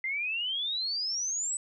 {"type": "exponential sweep", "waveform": "sine", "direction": "up", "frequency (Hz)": [2049, 8060], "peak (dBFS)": -29, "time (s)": [0.04, 1.57], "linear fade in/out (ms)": 2, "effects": []}